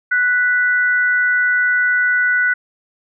sine tone pair together, 1480 / 1975.6 Hz, F#6 / B6, 0 / 0 cents, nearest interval perfect fourth, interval 500 cents, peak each -13 / -21 dBFS, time 0.11-2.54 s, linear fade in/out 10 ms, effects none

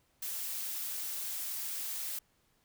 blue noise, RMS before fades -38 dBFS, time 0.22-2.19 s, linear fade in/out 5 ms, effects pink hiss -72 dBFS RMS until 2.64 s

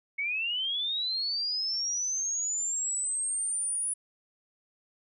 sine linear sweep, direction up, 2193 to 9880 Hz, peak -28 dBFS, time 0.18-3.94 s, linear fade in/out 10 ms, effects none

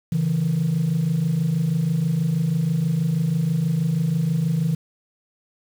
sine tone pair together, 138.59 / 164.81 Hz, C#3 / E3, 0 / 0 cents, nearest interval minor third, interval 300 cents, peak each -22 / -18 dBFS, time 0.12-4.75 s, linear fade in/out 5 ms, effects tanh soft clip ceiling -15 dBFS + 7-bit

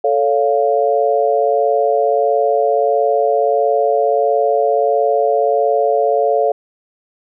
sine chord, A augmented, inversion none, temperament equal with one note detuned, 440 / 561.5 / 698.5 Hz, A4 / C#5 / E#5, 0 / +22 / 0 cents, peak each -16 dBFS, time 0.04-6.52 s, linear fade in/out 5 ms, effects none

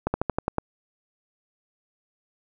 slowing click train, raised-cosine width 1 ms, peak -9 dBFS, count 7, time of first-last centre 0.07-0.584 s, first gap 70 ms, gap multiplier 1.08, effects none

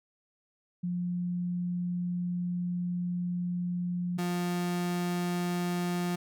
sine / 35% pulse tone pair in turn, 177 / 176.34 Hz, F3 / F3, +23 / +17 cents, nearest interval unison, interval 6 cents, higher first, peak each -29 / -27 dBFS, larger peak second, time 0.83-4.18 / 4.18-6.16 s, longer first, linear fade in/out 10 ms, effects none

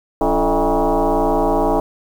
sine tone with frequency modulation, 185 Hz, F#3, in tune, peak -13 dBFS, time 0.21-1.8 s, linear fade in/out 2 ms, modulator 156 Hz, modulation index 5.1, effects 7-bit

